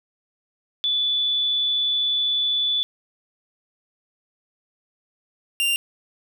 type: tone pair in turn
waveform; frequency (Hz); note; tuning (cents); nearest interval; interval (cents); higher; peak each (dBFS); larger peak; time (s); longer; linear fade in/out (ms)
sine / 45% pulse; 3468 / 2786; A7 / F7; -26 / -5; major third; 379; first; -19; neither; 0.84-2.83 / 5.6-5.76; first; 0
effects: none